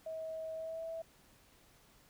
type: tone with pitch glide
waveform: sine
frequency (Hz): 641 to 654.8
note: E5 to E5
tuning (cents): -49 to -12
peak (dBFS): -39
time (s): 0.06-1.02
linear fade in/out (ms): 5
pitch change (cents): +37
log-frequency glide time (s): 0.55-0.84
effects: pink hiss -65 dBFS RMS until 2.09 s

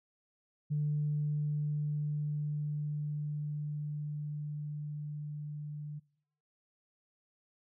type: tone with level ramp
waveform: sine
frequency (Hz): 148.7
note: D3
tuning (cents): +22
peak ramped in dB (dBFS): -28 to -39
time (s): 0.7-6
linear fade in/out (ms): 20
effects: noise-tail reverb RT60 0.7 s tail -24 dB re dry + tanh soft clip ceiling -24 dBFS

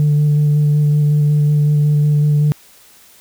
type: tone with vibrato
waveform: sine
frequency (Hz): 148.3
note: D3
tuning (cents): +17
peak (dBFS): -8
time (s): 0-2.52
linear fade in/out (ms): 0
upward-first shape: square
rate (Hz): 5.4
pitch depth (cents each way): 10
effects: tanh soft clip ceiling -8 dBFS + white hiss -46 dBFS RMS until 3.2 s

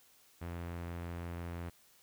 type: tone with low-pass filter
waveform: sawtooth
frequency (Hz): 85.9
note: F2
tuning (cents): -28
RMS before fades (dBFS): -42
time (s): 0.41-1.7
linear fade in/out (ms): 10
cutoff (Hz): 2300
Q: 1
effects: white hiss -65 dBFS RMS until 2.02 s

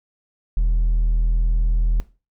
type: tone with hard clipping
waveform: sine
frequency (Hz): 40.48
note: E1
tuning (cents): -31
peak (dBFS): -16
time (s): 0.57-2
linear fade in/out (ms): 0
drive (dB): 2
effects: noise-tail reverb RT60 0.3 s tail -17 dB re dry

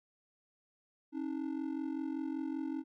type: ring-modulated tone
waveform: triangle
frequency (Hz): 293.7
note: D4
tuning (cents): 0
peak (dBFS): -30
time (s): 1.12-2.84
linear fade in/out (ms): 50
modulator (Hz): 22.6
effects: none

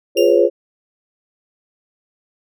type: chord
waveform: sine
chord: C# dominant seventh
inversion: first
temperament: equal with one note detuned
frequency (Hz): 349.2 / 415.3 / 501.6 / 554.4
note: E#4 / G#4 / B4 / C#5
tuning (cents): 0 / 0 / +27 / 0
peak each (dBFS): -15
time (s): 0.15-0.5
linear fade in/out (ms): 50
type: tone with exponential decay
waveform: 30% pulse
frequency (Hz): 2794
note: F7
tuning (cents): 0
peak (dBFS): -17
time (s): 0.17-0.49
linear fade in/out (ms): 2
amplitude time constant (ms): 68
effects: none

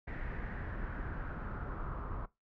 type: noise with low-pass filter sweep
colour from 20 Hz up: brown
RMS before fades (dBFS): -40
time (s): 0.07-2.26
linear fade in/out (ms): 10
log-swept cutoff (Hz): 1900 to 1200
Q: 4.4
effects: noise-tail reverb RT60 0.2 s tail -19 dB re dry

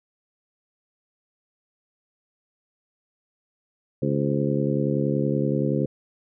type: harmonic tone with a mistuned harmonic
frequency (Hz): 70.6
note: C#2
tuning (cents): +32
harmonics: 2 / 3 / 4 / 5 / 6 / 7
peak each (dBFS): -25 / -27 / -28 / -29 / -30 / -30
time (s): 4.02-5.86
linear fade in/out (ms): 5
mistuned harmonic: 7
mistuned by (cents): +85
effects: none

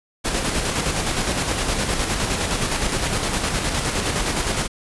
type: noise with tremolo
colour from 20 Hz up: pink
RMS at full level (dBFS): -21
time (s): 0.24-4.68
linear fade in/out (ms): 20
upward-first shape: square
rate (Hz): 9.7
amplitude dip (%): 35
effects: resampled to 24000 Hz

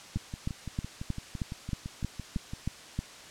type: two click trains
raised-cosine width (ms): 5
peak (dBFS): -24 / -18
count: 15 / 10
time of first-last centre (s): 0.17-2.535 / 0.16-2.99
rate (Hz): 5.92 / 3.18
effects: white hiss -48 dBFS RMS until 3.3 s + low-pass 7000 Hz 12 dB/octave

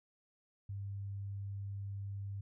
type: tone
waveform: sine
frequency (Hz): 99.4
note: G2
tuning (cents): +25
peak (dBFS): -39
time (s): 0.69-2.41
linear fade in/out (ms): 5
effects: none

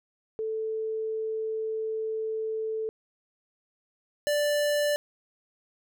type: tone pair in turn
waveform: sine / square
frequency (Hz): 440 / 587.3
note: A4 / D5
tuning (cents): 0 / 0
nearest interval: perfect fourth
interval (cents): 500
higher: second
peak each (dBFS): -28 / -24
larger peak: second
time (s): 0.39-2.89 / 4.27-4.96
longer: first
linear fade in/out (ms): 0
effects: none

